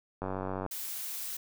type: click train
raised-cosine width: 1 ms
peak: -21 dBFS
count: 43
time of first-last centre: 0.22-0.663 s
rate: 94.8 Hz
type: noise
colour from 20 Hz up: blue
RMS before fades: -38 dBFS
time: 0.71-1.37 s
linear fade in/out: 5 ms
effects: none